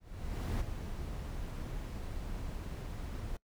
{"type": "noise with ADSR envelope", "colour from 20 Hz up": "brown", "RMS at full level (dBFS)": -33, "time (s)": [0, 3.37], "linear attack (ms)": 600, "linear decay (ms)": 21, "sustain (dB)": -7, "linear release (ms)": 4, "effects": ["noise-tail reverb RT60 0.1 s tail -22 dB re dry"]}